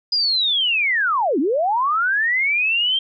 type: linear two-way sweep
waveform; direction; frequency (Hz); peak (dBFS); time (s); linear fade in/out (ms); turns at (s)
sine; down then up; 4978 to 246.9 to 3181; -16; 0.12-2.99; 5; 1.39
effects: none